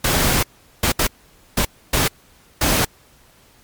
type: noise bursts at uneven times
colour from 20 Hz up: pink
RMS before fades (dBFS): -17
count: 6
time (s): 0.04-0.43 / 0.83-0.92 / 0.99-1.07 / 1.57-1.65 / 1.93-2.08 / 2.61-2.85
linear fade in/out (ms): 5
effects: pink hiss -52 dBFS RMS until 3.63 s + MP3 96 kbps